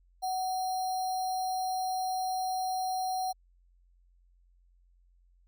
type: tone with sample-and-hold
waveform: sine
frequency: 745 Hz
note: F#5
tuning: 12 cents sharp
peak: -29 dBFS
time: 0.22-3.33 s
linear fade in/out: 20 ms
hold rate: 4900 Hz
effects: added 44 Hz sine -61 dBFS peak until 5.47 s